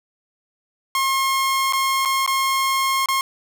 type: tone with dropouts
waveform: sawtooth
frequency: 1074 Hz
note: C6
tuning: 45 cents sharp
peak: -14 dBFS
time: 0.95-3.21 s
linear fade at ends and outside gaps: 1 ms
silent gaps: 1.725-1.733 / 2.051-2.056 / 2.263-2.276 / 3.059-3.086 s
effects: none